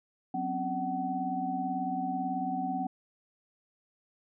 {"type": "tone cluster", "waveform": "sine", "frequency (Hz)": [184.7, 255.3, 273.5, 754], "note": ["F#3", "C4", "C#4", "F#5"], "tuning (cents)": [-3, -42, -23, 32], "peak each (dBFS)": [-38, -36, -38, -32], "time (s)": [0.34, 2.87], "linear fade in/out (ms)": 5, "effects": []}